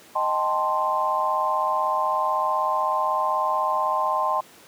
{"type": "chord", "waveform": "sine", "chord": "A half-diminished seventh", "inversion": "second", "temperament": "equal", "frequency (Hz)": [622.3, 784, 880, 1046.5], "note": ["Eb5", "G5", "A5", "C6"], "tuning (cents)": [0, 0, 0, 0], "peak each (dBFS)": [-28, -28, -27, -23], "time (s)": [0.15, 4.41], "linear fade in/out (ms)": 10, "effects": ["pink hiss -49 dBFS RMS until 4.67 s", "high-pass 200 Hz 12 dB/octave"]}